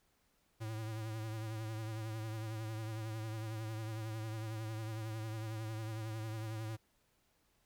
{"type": "tone with vibrato", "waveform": "square", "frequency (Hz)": 110.1, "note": "A2", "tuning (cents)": 2, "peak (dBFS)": -40, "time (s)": [0.6, 6.77], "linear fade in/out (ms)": 20, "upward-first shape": "triangle", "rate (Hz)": 11, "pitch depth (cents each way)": 54, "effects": ["pink hiss -75 dBFS RMS until 7.65 s"]}